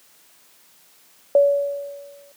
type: tone with exponential decay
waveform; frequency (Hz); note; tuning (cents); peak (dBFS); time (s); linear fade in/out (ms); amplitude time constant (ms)
sine; 567; C#5; +39; -9; 1.35-2.32; 2; 210
effects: white hiss -54 dBFS RMS until 2.36 s + high-pass 150 Hz 12 dB/octave